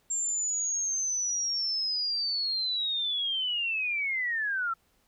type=linear sweep; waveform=sine; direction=down; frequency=7420 to 1318.5 Hz; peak=-27 dBFS; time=0.1-4.74 s; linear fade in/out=10 ms; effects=pink hiss -69 dBFS RMS until 5.07 s